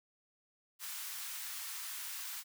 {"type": "high-pass noise", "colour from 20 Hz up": "white", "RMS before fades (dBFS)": -43, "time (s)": [0.79, 2.44], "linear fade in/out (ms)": 50, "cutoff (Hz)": 1000, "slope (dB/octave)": 24, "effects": []}